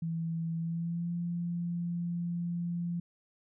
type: tone with pitch glide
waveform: sine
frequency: 164.81 to 172.41 Hz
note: E3 to F3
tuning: 0 to -22 cents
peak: -31 dBFS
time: 0.02-3 s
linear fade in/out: 5 ms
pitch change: +78 cents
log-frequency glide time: 0.58-1.12 s
effects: none